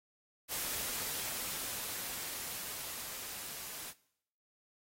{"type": "noise with level ramp", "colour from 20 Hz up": "white", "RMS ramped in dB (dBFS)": [-37, -45], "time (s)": [0.48, 3.94], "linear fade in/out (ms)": 50, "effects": ["noise-tail reverb RT60 0.7 s tail -20 dB re dry", "AAC 48 kbps"]}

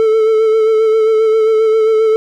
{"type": "tone with vibrato", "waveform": "triangle", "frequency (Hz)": 440, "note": "A4", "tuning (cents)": 0, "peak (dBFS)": -6, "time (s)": [0, 2.16], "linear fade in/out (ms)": 0, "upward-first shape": "sine", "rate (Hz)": 7.5, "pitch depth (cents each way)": 27, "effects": []}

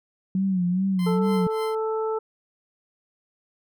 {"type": "tone with vibrato", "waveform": "sine", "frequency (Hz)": 185, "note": "F#3", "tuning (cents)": 0, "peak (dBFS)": -20, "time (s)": [0.35, 1.47], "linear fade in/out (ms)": 2, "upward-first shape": "sine", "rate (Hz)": 2.4, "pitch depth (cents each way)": 86}
{"type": "tone with tremolo", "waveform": "15% pulse", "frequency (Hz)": 1036, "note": "C6", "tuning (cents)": -17, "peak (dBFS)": -28, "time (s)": [0.99, 1.75], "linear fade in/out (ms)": 2, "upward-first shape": "triangle", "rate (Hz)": 3.5, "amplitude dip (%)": 100}
{"type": "harmonic tone", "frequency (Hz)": 440, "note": "A4", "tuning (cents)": 0, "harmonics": [1, 2, 3], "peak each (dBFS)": [-24, -32, -34], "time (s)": [1.06, 2.19], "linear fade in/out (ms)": 10}
{"effects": []}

